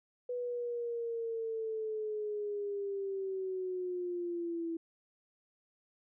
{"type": "linear sweep", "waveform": "sine", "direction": "down", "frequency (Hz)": [493.5, 329.2], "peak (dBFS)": -34, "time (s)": [0.29, 4.77], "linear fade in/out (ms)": 5, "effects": []}